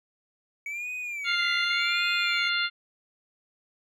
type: tone with vibrato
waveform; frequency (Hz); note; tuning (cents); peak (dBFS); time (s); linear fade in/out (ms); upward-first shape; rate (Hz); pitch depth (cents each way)
triangle; 2249; C#7; +24; -30; 0.66-2.49; 2; sine; 0.87; 180
type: harmonic tone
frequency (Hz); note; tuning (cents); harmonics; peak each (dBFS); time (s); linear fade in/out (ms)
699; F5; +1; 2 / 3 / 4 / 5 / 6; -28 / -30 / -31 / -32 / -33; 1.24-2.7; 50
effects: none